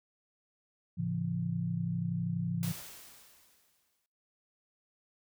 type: chord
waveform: sine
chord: A augmented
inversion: none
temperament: equal with one note detuned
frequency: 110 / 138.59 / 170.82 Hz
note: A2 / C#3 / E#3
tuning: 0 / 0 / -38 cents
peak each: -37 / -37 / -33 dBFS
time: 0.97-2.73 s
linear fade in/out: 20 ms
type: noise with exponential decay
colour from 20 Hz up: white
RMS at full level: -41 dBFS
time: 2.63-4.06 s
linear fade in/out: 0 ms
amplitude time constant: 310 ms
effects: noise-tail reverb RT60 0.5 s tail -20 dB re dry